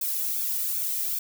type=noise with flanger; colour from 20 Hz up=violet; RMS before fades=-28 dBFS; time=0.01-1.19 s; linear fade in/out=5 ms; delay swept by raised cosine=1 to 1.89 ms; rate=2.6 Hz; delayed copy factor=-0.8; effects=none